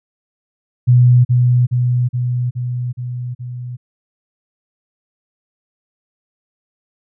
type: tone with echo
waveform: sine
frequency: 123.47 Hz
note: B2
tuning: in tune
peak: -6 dBFS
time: 0.87-1.25 s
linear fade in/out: 20 ms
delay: 420 ms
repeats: 6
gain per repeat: -3 dB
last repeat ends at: 3.77 s
effects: none